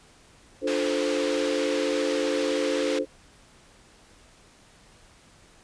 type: chord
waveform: sine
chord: D minor seventh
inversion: none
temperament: equal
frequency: 293.7 / 349.2 / 440 / 523.3 Hz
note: D4 / F4 / A4 / C5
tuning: 0 / 0 / 0 / 0 cents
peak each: -29 / -32 / -29 / -27 dBFS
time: 0.61-3.06 s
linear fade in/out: 50 ms
type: band-pass noise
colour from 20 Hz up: white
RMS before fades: -35 dBFS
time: 0.67-2.99 s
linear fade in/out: 5 ms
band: 710 to 3700 Hz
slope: 12 dB/octave
effects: pink hiss -55 dBFS RMS until 5.63 s + resampled to 22050 Hz